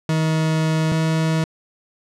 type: tone pair in turn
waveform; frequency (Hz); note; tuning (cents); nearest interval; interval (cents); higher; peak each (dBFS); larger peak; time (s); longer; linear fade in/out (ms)
40% pulse; 158.5 / 160.06; D#3 / D#3; +32 / +49; unison; 17; second; -16; neither; 0.09-0.92 / 0.92-1.44; first; 2
effects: low-pass 8000 Hz 12 dB/octave